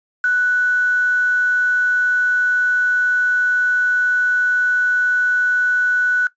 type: tone with quantisation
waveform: sine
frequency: 1483 Hz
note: F#6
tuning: 4 cents sharp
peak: -13 dBFS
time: 0.24-6.27 s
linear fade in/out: 2 ms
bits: 6
effects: noise-tail reverb RT60 0.1 s tail -17 dB re dry + resampled to 16000 Hz